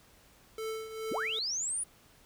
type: tone with tremolo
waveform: square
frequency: 441.2 Hz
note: A4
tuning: 5 cents sharp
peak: -34 dBFS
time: 0.58-1.39 s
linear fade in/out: 2 ms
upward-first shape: triangle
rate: 2.4 Hz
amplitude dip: 70%
type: linear sweep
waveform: sine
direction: up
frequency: 117.2 to 9956 Hz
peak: -31 dBFS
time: 1.11-1.84 s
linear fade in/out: 10 ms
effects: pink hiss -61 dBFS RMS until 2.25 s